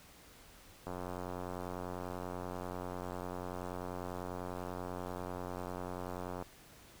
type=click train; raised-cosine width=1 ms; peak=-27 dBFS; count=502; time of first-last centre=0.87-6.424 s; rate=90.2 Hz; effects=pink hiss -58 dBFS RMS until 7 s